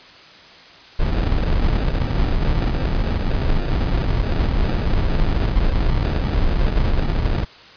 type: noise with sample-and-hold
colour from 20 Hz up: brown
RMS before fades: -18 dBFS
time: 0.99-7.45 s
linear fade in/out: 10 ms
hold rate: 1050 Hz
effects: white hiss -43 dBFS RMS until 7.76 s + resampled to 11025 Hz